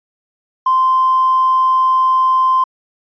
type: tone with tanh clipping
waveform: triangle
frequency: 1040 Hz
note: C6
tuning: 11 cents flat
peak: -9 dBFS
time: 0.66-2.64 s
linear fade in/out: 5 ms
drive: 1 dB
effects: resampled to 11025 Hz